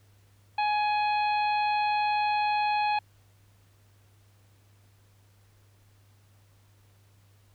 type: harmonic tone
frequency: 838 Hz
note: G#5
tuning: 15 cents sharp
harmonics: 1 / 2 / 3 / 4 / 5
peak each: -24 / -39 / -33 / -43 / -41 dBFS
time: 0.58-2.99 s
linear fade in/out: 5 ms
effects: added 100 Hz sine -58 dBFS peak until 7.54 s + pink hiss -66 dBFS RMS until 7.54 s